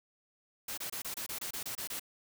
white noise bursts, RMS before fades -39 dBFS, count 11, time 0.68-1.996 s, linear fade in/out 5 ms, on 96 ms, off 26 ms, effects none

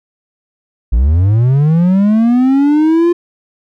triangle linear sweep, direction up, 51.91 to 350.7 Hz, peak -5 dBFS, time 0.92-3.13 s, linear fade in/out 10 ms, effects none

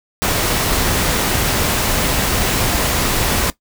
pink noise, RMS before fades -17 dBFS, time 0.22-3.5 s, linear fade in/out 0 ms, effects noise-tail reverb RT60 0.1 s tail -17 dB re dry

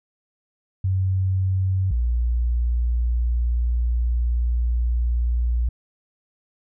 sine tone pair in turn, 94.3 / 59.41 Hz, F#2 / A#1, +33 / +34 cents, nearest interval minor sixth, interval 799 cents, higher first, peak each -18 / -18 dBFS, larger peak neither, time 0.84-1.91 / 1.91-5.69 s, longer second, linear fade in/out 5 ms, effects none

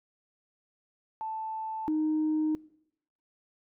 sine tone pair in turn, 880 / 309.8 Hz, A5 / D#4, 0 / -7 cents, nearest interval octave + tritone, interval 1807 cents, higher first, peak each -32 / -24 dBFS, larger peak second, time 1.21-1.88 / 1.88-2.55 s, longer neither, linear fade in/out 0 ms, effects noise-tail reverb RT60 0.8 s tail -23 dB re dry + tanh soft clip ceiling -22 dBFS

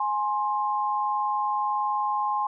sine tone pair together, 834.5 / 1056 Hz, G#5 / C6, +8 / +16 cents, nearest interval major third, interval 408 cents, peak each -26 dBFS, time 0-2.47 s, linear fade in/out 5 ms, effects none

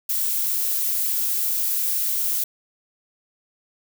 violet noise, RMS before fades -23 dBFS, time 0.09-2.44 s, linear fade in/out 5 ms, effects none

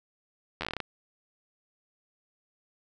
slowing click train, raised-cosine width 0.3 ms, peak -16 dBFS, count 10, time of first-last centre 0.61-0.803 s, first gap 11 ms, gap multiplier 1.16, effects none

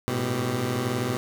15% pulse tone cluster, 102.9 / 111.7 / 124.4 / 392.3 Hz, G#2 / A2 / B2 / G4, -16 / +27 / +13 / +1 cents, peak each -28 / -27 / -20 / -29 dBFS, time 0.08-1.17 s, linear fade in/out 0 ms, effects none

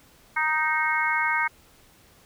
harmonic tone, 311.1 Hz, D#4, in tune, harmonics 3 / 4 / 5 / 6 / 7, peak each -27 / -30 / -27 / -31 / -26 dBFS, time 0.36-1.48 s, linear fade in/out 10 ms, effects pink hiss -56 dBFS RMS until 2.25 s

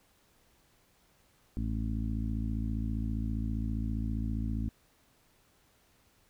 harmonic tone, 55 Hz, A1, in tune, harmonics 1 / 2 / 3 / 4 / 5 / 6, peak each -33 / -36 / -47 / -37 / -41 / -52 dBFS, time 1.57-4.69 s, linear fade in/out 0 ms, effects pink hiss -67 dBFS RMS until 6.29 s

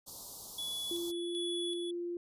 white band-stop noise, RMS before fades -46 dBFS, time 0.06-1.12 s, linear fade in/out 20 ms, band 1100 to 3800 Hz, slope 48 dB/octave
square tone with tremolo, 3405 Hz, G#7, 42 cents sharp, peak -37 dBFS, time 0.58-1.91 s, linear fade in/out 5 ms, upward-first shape square, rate 1.3 Hz, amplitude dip 50%
sine tone with pitch glide, 343.8 to 347.6 Hz, F4 to F4, -27 to -8 cents, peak -35 dBFS, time 0.91-2.17 s, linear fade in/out 2 ms, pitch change +19 cents, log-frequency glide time 1.05-1.35 s
effects resampled to 32000 Hz

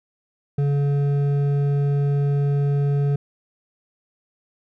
triangle tone with hard clipping, 142.2 Hz, C#3, 45 cents sharp, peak -19 dBFS, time 0.58-3.16 s, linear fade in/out 5 ms, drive 11 dB, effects none

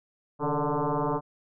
sine tone with frequency modulation, 302.7 Hz, D#4, 48 cents flat, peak -24 dBFS, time 0.39-1.21 s, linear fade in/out 50 ms, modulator 147 Hz, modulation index 5.7, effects none

